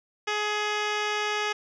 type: tone with low-pass filter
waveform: 10% pulse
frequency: 420 Hz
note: G#4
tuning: 19 cents sharp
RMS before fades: -28 dBFS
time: 0.27-1.53 s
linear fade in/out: 10 ms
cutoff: 4300 Hz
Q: 2.5
effects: none